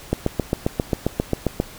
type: click train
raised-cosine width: 2 ms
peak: -5 dBFS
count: 12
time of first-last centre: 0.13-1.601 s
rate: 7.48 Hz
effects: pink hiss -41 dBFS RMS until 1.78 s